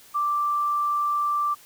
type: tone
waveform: sine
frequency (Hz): 1174.7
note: D6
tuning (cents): 0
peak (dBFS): -21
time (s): 0.14-1.55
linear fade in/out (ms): 20
effects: white hiss -51 dBFS RMS until 1.65 s